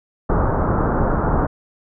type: low-pass noise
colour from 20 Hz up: pink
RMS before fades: -18 dBFS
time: 0.29-1.47 s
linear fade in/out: 10 ms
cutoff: 1400 Hz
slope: 48 dB/octave
effects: none